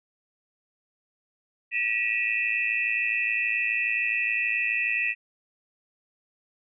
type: tone cluster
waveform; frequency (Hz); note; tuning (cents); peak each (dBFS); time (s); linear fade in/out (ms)
sine; 1934 / 2449 / 2561 / 2668; B6 / D#7 / D#7 / E7; -37 / -28 / +49 / +20; -29; 1.71-5.15; 50
effects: none